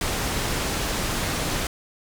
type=low-pass noise; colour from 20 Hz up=pink; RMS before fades=-26 dBFS; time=0.01-1.67 s; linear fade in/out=2 ms; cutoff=11000 Hz; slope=12 dB/octave; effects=none